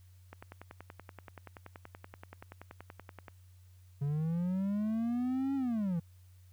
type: click train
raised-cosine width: 0.5 ms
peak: -31 dBFS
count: 32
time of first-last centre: 0.33-3.282 s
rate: 10.5 Hz
type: linear two-way sweep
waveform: triangle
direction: up then down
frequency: 138.59 to 277.2 to 160.3 Hz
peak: -28 dBFS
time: 4.01-6 s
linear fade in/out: 10 ms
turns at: 5.55 s
effects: added 91 Hz sine -55 dBFS peak until 6.52 s + white hiss -71 dBFS RMS until 6.52 s